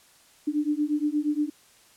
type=beating tone pair; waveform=sine; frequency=293.7 / 302.2 Hz; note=D4 / D4; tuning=0 / +50 cents; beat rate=8.5 Hz; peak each=-26 dBFS; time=0.47-1.5 s; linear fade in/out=10 ms; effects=white hiss -57 dBFS RMS until 1.96 s + low-pass 11000 Hz 12 dB/octave